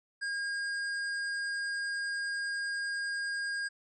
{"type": "tone with hard clipping", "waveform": "sine", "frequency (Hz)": 1621, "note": "G#6", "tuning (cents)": -42, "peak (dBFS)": -34, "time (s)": [0.21, 3.69], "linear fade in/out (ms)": 20, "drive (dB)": 13, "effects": ["resampled to 22050 Hz"]}